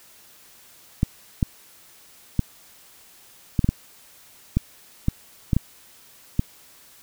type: clicks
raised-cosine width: 5 ms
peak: -6 dBFS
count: 11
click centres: 1.031 / 1.428 / 2.393 / 3.592 / 3.644 / 3.69 / 4.57 / 5.084 / 5.532 / 5.566 / 6.394 s
effects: white hiss -51 dBFS RMS until 7.02 s